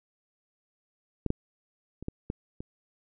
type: clicks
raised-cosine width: 3 ms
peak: -15 / -13 / -27 / -19 / -18 / -25 dBFS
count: 6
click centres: 1.263 / 1.304 / 2.026 / 2.084 / 2.301 / 2.605 s
effects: none